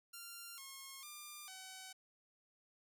5% pulse tone with pitch steps, 1388 / 1081 / 1195 / 756 Hz, F6 / C#6 / D6 / F#5, -11 / -44 / +30 / +37 cents, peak -38 dBFS, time 0.13-1.93 s, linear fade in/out 10 ms, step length 450 ms, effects none

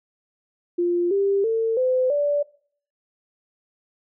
sine tone with pitch steps, 349.2 / 396.5 / 450.2 / 511.3 / 580.5 Hz, F4 / G4 / A4 / C5 / D5, 0 / +20 / +40 / -40 / -20 cents, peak -18 dBFS, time 0.78-2.43 s, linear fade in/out 10 ms, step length 330 ms, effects noise-tail reverb RT60 0.5 s tail -19 dB re dry

